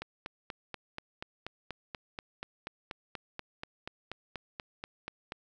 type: click train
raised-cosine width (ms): 0.3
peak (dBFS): -22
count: 23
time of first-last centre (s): 0.02-5.321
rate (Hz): 4.15
effects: none